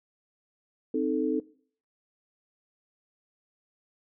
sine chord, A diminished, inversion first, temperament equal, 261.6 / 311.1 / 440 Hz, C4 / Eb4 / A4, 0 / 0 / 0 cents, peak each -29 dBFS, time 0.94-1.4 s, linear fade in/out 5 ms, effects noise-tail reverb RT60 0.5 s tail -20 dB re dry

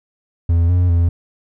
triangle tone with pitch steps, 84.6 / 89.1 / 85.3 Hz, E2 / F2 / F2, +45 / +35 / -40 cents, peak -9 dBFS, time 0.49-1.09 s, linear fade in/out 5 ms, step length 200 ms, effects none

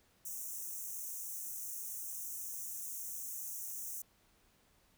white high-pass noise, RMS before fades -43 dBFS, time 0.25-4.02 s, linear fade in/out 5 ms, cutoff 5800 Hz, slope 96 dB/octave, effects pink hiss -70 dBFS RMS until 4.97 s

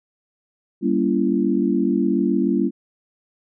sine chord, G diminished seventh, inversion none, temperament just, 196 / 235.2 / 282.2 / 338.7 Hz, G3 / Bb3 / Db4 / Fb4, 0 / +16 / +31 / +47 cents, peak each -22 dBFS, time 0.81-2.71 s, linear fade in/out 50 ms, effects none

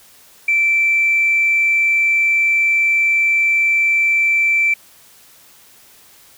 sine tone, 2335 Hz, D7, 11 cents flat, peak -11 dBFS, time 0.48-4.74 s, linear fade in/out 5 ms, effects tanh soft clip ceiling -7 dBFS + white hiss -47 dBFS RMS until 6.37 s

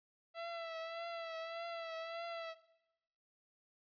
sawtooth tone with vibrato, 665 Hz, E5, 15 cents sharp, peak -38 dBFS, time 0.34-2.55 s, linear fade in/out 50 ms, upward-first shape triangle, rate 1.7 Hz, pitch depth 44 cents each way, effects noise-tail reverb RT60 0.9 s tail -18 dB re dry + resampled to 11025 Hz

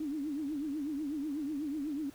sine tone with vibrato, 293.7 Hz, D4, in tune, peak -33 dBFS, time 0-2.1 s, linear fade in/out 5 ms, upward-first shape triangle, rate 8.1 Hz, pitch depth 160 cents each way, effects pink hiss -58 dBFS RMS until 2.14 s

